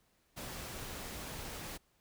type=noise; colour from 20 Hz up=pink; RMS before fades=-44 dBFS; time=0.36-1.78 s; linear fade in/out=20 ms; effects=pink hiss -73 dBFS RMS until 2 s